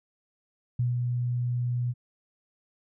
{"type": "tone with ADSR envelope", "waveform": "sine", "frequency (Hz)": 122.3, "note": "B2", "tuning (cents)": -16, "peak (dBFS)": -22, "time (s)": [0.79, 1.94], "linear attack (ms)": 6, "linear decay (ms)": 150, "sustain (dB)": -3, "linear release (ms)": 38, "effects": []}